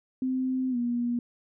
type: tone with pitch glide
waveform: sine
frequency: 258.7 to 240 Hz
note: C4 to B3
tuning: -19 to -49 cents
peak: -25 dBFS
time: 0.22-1.19 s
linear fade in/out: 2 ms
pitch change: -130 cents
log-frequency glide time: 0.7-0.77 s
effects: none